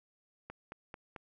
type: click train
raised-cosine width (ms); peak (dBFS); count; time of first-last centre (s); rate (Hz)
0.5; -29; 4; 0.5-1.162; 4.53
effects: none